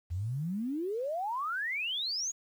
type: exponential sweep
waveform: sine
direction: up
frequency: 80.8 to 6900 Hz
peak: -31 dBFS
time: 0.1-2.32 s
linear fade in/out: 20 ms
effects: 10-bit